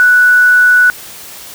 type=tone with quantisation; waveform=sine; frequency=1480 Hz; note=F#6; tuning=in tune; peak=-4 dBFS; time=0-0.9 s; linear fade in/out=0 ms; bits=5; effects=white hiss -31 dBFS RMS until 1.54 s